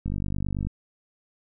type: click train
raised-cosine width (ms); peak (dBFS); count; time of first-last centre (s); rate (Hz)
5; -17; 31; 0.06-0.67; 49.2
effects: none